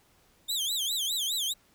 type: tone with vibrato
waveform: sawtooth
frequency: 3520 Hz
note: A7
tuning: in tune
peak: -25 dBFS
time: 0.48-1.54 s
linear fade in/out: 20 ms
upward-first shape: sine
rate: 4.9 Hz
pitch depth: 220 cents each way
effects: pink hiss -64 dBFS RMS until 1.74 s